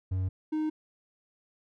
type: tone pair in turn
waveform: triangle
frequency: 93.4 / 309.7 Hz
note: F#2 / D#4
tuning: +17 / -8 cents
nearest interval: octave + major sixth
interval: 2075 cents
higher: second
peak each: -25 dBFS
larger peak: neither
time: 0.11-0.29 / 0.52-0.7 s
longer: neither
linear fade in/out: 10 ms
effects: none